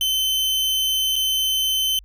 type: tone with dropouts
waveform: 40% pulse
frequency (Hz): 3068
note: G7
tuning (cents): -38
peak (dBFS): -18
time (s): 0.01-1.99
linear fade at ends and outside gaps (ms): 1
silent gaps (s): 1.157-1.162
effects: added 48 Hz sine -43 dBFS peak until 2.04 s